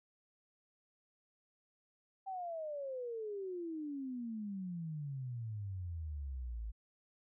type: exponential sweep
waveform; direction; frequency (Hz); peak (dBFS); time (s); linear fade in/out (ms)
sine; down; 784 to 52.4; -39; 2.26-6.72; 20
effects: none